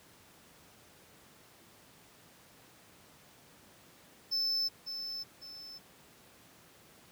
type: tone with echo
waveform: triangle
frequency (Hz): 5270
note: E8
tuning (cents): -1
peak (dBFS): -28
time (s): 4.31-4.69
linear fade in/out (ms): 20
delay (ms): 550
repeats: 2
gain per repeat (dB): -8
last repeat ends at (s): 5.79
effects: pink hiss -59 dBFS RMS until 7.11 s + high-pass 100 Hz 12 dB/octave